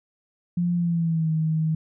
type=tone with pitch glide; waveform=sine; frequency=174.61 to 158.28 Hz; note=F3 to D#3; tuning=0 to +30 cents; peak=-20 dBFS; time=0.57-1.75 s; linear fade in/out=5 ms; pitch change=-170 cents; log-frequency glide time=0.75-1.31 s; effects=none